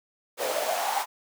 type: noise with high-pass filter sweep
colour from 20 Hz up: pink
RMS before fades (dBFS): -28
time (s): 0.37-1.06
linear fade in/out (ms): 50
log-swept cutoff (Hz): 510 to 890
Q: 6.8
effects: none